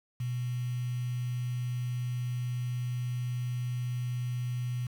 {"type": "tone with quantisation", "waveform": "sine", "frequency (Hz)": 123.47, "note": "B2", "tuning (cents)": 0, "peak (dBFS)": -30, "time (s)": [0.2, 4.87], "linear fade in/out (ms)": 5, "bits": 8, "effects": []}